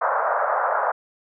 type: band-pass noise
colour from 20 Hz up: pink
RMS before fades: -22 dBFS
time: 0.01-0.92 s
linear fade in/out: 10 ms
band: 550 to 1500 Hz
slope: 48 dB/octave
effects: none